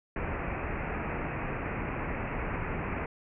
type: low-pass noise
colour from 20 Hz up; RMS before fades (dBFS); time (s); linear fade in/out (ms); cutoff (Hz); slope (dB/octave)
pink; -34; 0.16-3.06; 2; 2600; 96
effects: none